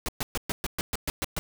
pink noise bursts, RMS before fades -29 dBFS, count 10, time 0.06-1.39 s, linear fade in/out 0 ms, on 25 ms, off 120 ms, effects none

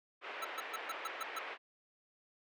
white band-pass noise, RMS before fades -45 dBFS, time 0.21-1.58 s, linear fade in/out 50 ms, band 380 to 2500 Hz, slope 24 dB/octave
square tone bursts, 1318.5 Hz, E6, in tune, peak -38 dBFS, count 7, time 0.42-1.389 s, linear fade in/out 5 ms, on 27 ms, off 130 ms
effects none

